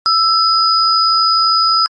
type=tone pair together; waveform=sine; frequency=1318.5 / 4978 Hz; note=E6 / D#8; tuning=0 / 0 cents; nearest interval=octave + major seventh; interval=2300 cents; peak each=-12 dBFS; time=0.06-1.86 s; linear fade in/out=0 ms; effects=MP3 48 kbps

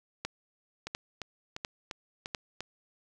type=two click trains; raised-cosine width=0.2 ms; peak=-20 / -16 dBFS; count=6 / 4; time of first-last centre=0.87-2.606 / 0.25-2.348 s; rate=2.88 / 1.43 Hz; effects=none

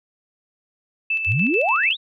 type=tone with tremolo; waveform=sine; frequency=2637 Hz; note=E7; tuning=in tune; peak=-18 dBFS; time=1.1-1.93 s; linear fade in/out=5 ms; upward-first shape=square; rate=6.8 Hz; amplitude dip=45%
type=exponential sweep; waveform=sine; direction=up; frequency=79 to 3951 Hz; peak=-18 dBFS; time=1.26-1.97 s; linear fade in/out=50 ms
effects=none

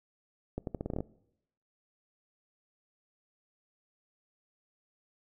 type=accelerating click train; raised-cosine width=2 ms; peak=-21 dBFS; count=10; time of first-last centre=0.58-1.005 s; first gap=92 ms; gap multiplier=0.82; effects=noise-tail reverb RT60 0.8 s tail -21 dB re dry

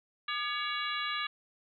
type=harmonic tone with a mistuned harmonic; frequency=563 Hz; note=C#5; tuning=27 cents sharp; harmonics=2 / 3 / 4 / 5 / 6 / 7; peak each=-36 / -38 / -39 / -40 / -41 / -41 dBFS; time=0.28-1.27 s; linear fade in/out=5 ms; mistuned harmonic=2; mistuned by=+120 cents; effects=none

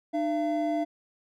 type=tone pair together; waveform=triangle; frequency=303.1 / 679 Hz; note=D#4 / F5; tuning=-45 / -49 cents; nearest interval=octave + major second; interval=1396 cents; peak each=-26 dBFS; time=0.13-0.85 s; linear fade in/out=20 ms; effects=none

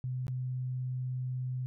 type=tone with dropouts; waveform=sine; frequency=127.4 Hz; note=C3; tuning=46 cents flat; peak=-32 dBFS; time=0.04-1.66 s; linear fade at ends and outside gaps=0 ms; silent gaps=0.268-0.281 s; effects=none

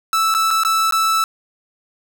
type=tone with dropouts; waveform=45% pulse; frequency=1316 Hz; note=E6; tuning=3 cents flat; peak=-14 dBFS; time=0.13-1.24 s; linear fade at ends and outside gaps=1 ms; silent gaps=0.341-0.348 / 0.506-0.51 / 0.635-0.649 / 0.91-0.923 s; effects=none

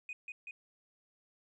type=tone with echo; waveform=sine; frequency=2489 Hz; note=D#7; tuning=in tune; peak=-38 dBFS; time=0.09-0.13 s; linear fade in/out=2 ms; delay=190 ms; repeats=2; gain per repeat=-2 dB; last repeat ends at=0.51 s; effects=tanh soft clip ceiling -37 dBFS

